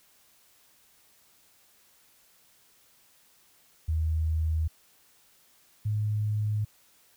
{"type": "tone pair in turn", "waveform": "sine", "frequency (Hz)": [79.4, 105.99], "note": ["D#2", "G#2"], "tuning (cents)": [36, 36], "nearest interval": "perfect fourth", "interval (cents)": 500, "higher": "second", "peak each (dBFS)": [-24, -25], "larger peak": "first", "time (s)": [[3.88, 4.68], [5.85, 6.65]], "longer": "neither", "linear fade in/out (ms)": 10, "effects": ["white hiss -62 dBFS RMS until 7.16 s"]}